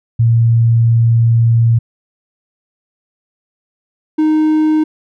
sine / triangle tone pair in turn, 115.7 / 310.1 Hz, A#2 / D#4, -13 / -6 cents, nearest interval octave + perfect fourth, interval 1707 cents, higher second, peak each -7 dBFS, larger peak neither, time 0.19-1.79 / 4.18-4.84 s, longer first, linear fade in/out 10 ms, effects none

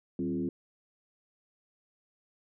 sine tone with frequency modulation, 264.1 Hz, C4, 16 cents sharp, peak -29 dBFS, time 0.19-0.49 s, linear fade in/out 2 ms, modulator 77.6 Hz, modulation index 1.2, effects none

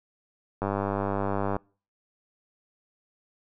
click train, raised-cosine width 1 ms, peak -14 dBFS, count 95, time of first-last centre 0.62-1.565 s, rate 99.5 Hz, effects noise-tail reverb RT60 0.4 s tail -26 dB re dry

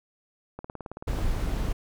click train, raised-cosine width 1 ms, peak -23 dBFS, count 12, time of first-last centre 0.59-1.188 s, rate 18.4 Hz
brown noise, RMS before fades -27 dBFS, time 1.07-1.73 s, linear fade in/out 10 ms
effects none

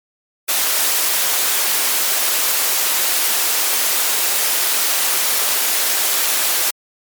white high-pass noise, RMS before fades -17 dBFS, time 0.48-6.71 s, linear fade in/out 10 ms, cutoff 420 Hz, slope 12 dB/octave, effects MP3 96 kbps

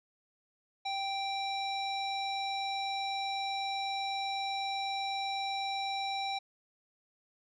square tone with low-pass filter, 784 Hz, G5, in tune, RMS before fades -35 dBFS, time 0.85-6.39 s, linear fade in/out 10 ms, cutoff 4400 Hz, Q 3.9, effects none

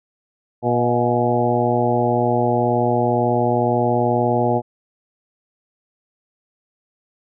harmonic tone with a mistuned harmonic, 120.3 Hz, B2, 45 cents flat, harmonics 1 / 2 / 3 / 4 / 5 / 6 / 7, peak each -23 / -23 / -23 / -23 / -23 / -23 / -23 dBFS, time 0.62-4.62 s, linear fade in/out 50 ms, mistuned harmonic 5, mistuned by +52 cents, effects none

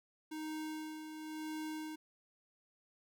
square tone with tremolo, 311.1 Hz, D#4, in tune, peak -40 dBFS, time 0.31-1.96 s, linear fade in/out 10 ms, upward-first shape sine, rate 0.96 Hz, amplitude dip 50%, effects none

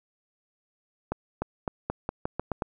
accelerating click train, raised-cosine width 1 ms, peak -14 dBFS, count 9, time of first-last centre 1.12-2.622 s, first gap 300 ms, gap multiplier 0.86, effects none

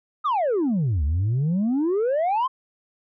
sine exponential two-way sweep, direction down then up, 1300 to 69.1 to 1079 Hz, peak -17 dBFS, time 0.24-2.48 s, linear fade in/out 20 ms, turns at 1.04 s, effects tanh soft clip ceiling -18 dBFS

